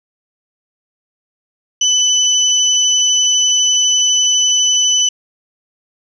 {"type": "tone pair together", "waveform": "sine", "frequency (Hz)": [2996, 5992], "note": ["F#7", "F#8"], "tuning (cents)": [21, 21], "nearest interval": "octave", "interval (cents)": 1200, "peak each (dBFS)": -13, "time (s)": [1.81, 5.09], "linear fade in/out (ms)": 5, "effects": []}